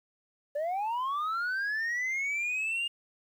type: linear sweep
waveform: sine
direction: up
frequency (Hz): 566 to 2835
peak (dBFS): -26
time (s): 0.55-2.88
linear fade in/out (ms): 10
effects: tanh soft clip ceiling -28 dBFS + 10-bit